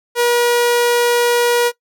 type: tone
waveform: sawtooth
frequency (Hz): 480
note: B4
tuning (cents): -49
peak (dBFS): -8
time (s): 0.15-1.72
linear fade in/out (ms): 50
effects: noise-tail reverb RT60 0.1 s tail -20 dB re dry